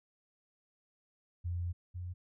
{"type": "tone pair in turn", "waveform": "sine", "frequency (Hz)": [87.31, 89.25], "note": ["F2", "F2"], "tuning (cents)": [0, 38], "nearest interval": "unison", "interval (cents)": 38, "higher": "second", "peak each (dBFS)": [-33, -38], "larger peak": "first", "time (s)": [[1.44, 1.73], [1.94, 2.14]], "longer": "first", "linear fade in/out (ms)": 20, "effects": []}